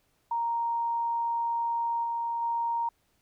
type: tone with level steps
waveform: sine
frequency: 932.3 Hz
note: A#5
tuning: in tune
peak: -26 / -28 / -26 dBFS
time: 0.31-2.89 s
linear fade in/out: 5 ms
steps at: 2.03 / 2.41 s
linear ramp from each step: 20 ms
effects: pink hiss -71 dBFS RMS until 3.21 s